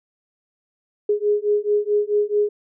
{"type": "beating tone pair", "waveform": "sine", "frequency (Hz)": [413.4, 418], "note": ["G#4", "G#4"], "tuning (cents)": [-8, 11], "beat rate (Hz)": 4.6, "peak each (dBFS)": -20, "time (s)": [1.09, 2.49], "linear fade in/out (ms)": 5, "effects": []}